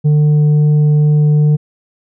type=tone with tanh clipping; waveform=sine; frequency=149.8 Hz; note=D3; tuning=35 cents sharp; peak=-8 dBFS; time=0.04-1.57 s; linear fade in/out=20 ms; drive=4 dB; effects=none

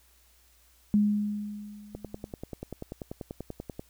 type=tone with exponential decay; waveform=sine; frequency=207.7 Hz; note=G#3; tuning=in tune; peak=-18 dBFS; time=0.94-2.32 s; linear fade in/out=0 ms; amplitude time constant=300 ms
type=click train; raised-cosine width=2 ms; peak=-23 dBFS; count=20; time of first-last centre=1.95-3.795 s; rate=10.3 Hz
effects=added 60 Hz sine -63 dBFS peak until 3.89 s + white hiss -63 dBFS RMS until 3.89 s

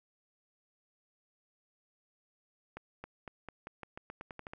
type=accelerating click train; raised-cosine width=0.5 ms; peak=-28 dBFS; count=13; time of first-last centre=2.77-4.535 s; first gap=270 ms; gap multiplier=0.88; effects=none

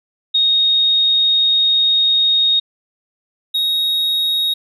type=tone pair in turn; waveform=sine / triangle; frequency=3729 / 3764 Hz; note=A#7 / A#7; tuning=0 / +16 cents; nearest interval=unison; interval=16 cents; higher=second; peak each=-11 / -13 dBFS; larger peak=first; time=0.34-2.6 / 3.54-4.54 s; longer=first; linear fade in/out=10 ms; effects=none

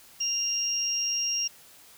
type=tone pair together; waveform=sine; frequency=2794 / 5601 Hz; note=F7 / F8; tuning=0 / +4 cents; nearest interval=octave; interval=1204 cents; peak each=-33 / -26 dBFS; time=0.2-1.48 s; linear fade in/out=10 ms; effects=white hiss -53 dBFS RMS until 1.97 s

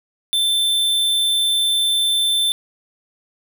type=tone; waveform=square; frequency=3545 Hz; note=A7; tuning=12 cents sharp; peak=-16 dBFS; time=0.33-2.52 s; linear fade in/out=0 ms; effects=none

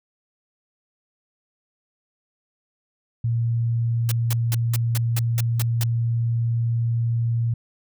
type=tone; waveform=sine; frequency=116.54 Hz; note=A#2; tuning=in tune; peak=-19 dBFS; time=3.24-7.54 s; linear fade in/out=5 ms
type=noise bursts; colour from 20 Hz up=white; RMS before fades=-28 dBFS; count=9; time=4.09-5.835 s; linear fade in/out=0 ms; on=25 ms; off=190 ms
effects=none

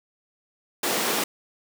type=high-pass noise; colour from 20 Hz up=pink; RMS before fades=-25 dBFS; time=0.83-1.24 s; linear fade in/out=5 ms; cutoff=230 Hz; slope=24 dB/octave; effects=none

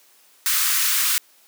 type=high-pass noise; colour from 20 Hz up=white; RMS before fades=-20 dBFS; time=0.46-1.18 s; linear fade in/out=0 ms; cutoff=1100 Hz; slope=48 dB/octave; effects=white hiss -55 dBFS RMS until 1.47 s + high-pass 300 Hz 12 dB/octave

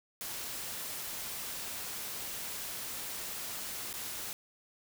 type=noise with dropouts; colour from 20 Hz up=white; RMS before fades=-40 dBFS; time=0.21-4.33 s; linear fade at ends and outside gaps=0 ms; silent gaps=3.929-3.939 s; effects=none

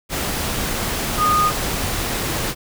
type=tone in noise; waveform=sine; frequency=1232 Hz; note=D#6; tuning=17 cents flat; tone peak=-14 dBFS; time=1.17-1.52 s; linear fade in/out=50 ms; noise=pink; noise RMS=-23 dBFS; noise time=0.09-2.55 s; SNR=+6 dB; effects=none

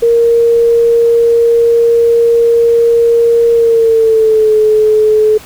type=tone with pitch glide; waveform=sine; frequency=466.2 to 430 Hz; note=A#4 to A4; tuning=0 to -40 cents; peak=-5 dBFS; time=0.02-5.38 s; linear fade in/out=10 ms; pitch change=-140 cents; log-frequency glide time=3.52-4.54 s; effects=pink hiss -34 dBFS RMS until 5.45 s

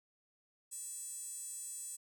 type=tone with high-pass filter; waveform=square; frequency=371.9 Hz; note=F#4; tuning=9 cents sharp; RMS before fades=-45 dBFS; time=0.71-1.97 s; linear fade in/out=20 ms; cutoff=8200 Hz; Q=9.9; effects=none

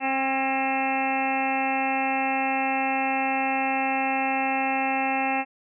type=harmonic tone with a mistuned harmonic; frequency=266.7 Hz; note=C4; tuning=33 cents sharp; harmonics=1 / 2 / 3 / 4 / 5 / 6 / 7 / 8 / 9 / 10; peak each=-30 / -35 / -25 / -38 / -38 / -40 / -36 / -34 / -36 / -30 dBFS; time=0-5.45 s; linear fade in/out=50 ms; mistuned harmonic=6; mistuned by=+41 cents; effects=none

